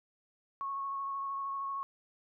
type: tone with vibrato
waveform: sine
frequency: 1100 Hz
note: C#6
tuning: 14 cents flat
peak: -34 dBFS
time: 0.61-1.83 s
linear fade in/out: 0 ms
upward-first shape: square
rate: 13 Hz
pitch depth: 11 cents each way
effects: none